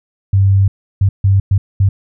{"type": "tone bursts at uneven times", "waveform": "sine", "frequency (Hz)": 97.7, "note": "G2", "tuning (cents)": -5, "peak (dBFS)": -7, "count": 5, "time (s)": [[0.33, 0.68], [1.01, 1.09], [1.24, 1.4], [1.51, 1.58], [1.8, 1.89]], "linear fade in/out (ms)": 5, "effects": []}